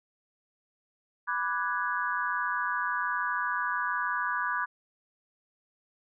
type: chord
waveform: sine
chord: G# half-diminished seventh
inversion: first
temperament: equal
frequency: 987.8 / 1174.7 / 1480 / 1661.2 Hz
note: B5 / D6 / F#6 / G#6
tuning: 0 / 0 / 0 / 0 cents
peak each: -33 dBFS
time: 1.27-4.66 s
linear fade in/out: 20 ms
effects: none